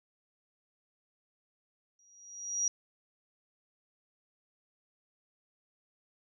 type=tone with exponential growth; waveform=sine; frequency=5750 Hz; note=F8; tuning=50 cents sharp; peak=-25 dBFS; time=1.99-2.68 s; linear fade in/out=2 ms; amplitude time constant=150 ms; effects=none